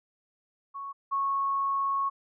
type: tone pair in turn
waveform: sine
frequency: 1108 / 1101 Hz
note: C#6 / C#6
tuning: -1 / -12 cents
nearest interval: unison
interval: 11 cents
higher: first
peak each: -35 / -25 dBFS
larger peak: second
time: 0.74-0.93 / 1.11-2.1 s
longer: second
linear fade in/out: 20 ms
effects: none